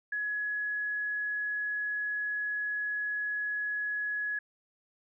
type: tone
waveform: sine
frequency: 1685 Hz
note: G#6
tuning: 25 cents sharp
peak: -30 dBFS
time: 0.12-4.39 s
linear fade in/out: 5 ms
effects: none